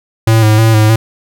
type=tone with vibrato; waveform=square; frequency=110 Hz; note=A2; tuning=in tune; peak=-6 dBFS; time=0.27-0.96 s; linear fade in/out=5 ms; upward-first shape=square; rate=3.2 Hz; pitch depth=33 cents each way; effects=none